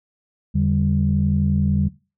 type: tone cluster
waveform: sine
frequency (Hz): 84.1 / 145.7 / 196.7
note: E2 / D3 / G3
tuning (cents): +35 / -13 / +6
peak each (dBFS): -20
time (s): 0.54-1.89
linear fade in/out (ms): 20
effects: noise-tail reverb RT60 0.3 s tail -19 dB re dry + tanh soft clip ceiling -7 dBFS